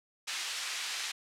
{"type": "band-pass noise", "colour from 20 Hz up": "pink", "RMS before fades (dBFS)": -37, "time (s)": [0.27, 1.12], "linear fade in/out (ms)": 10, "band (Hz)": [2000, 7000], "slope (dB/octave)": 12, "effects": ["low-pass 12000 Hz 12 dB/octave"]}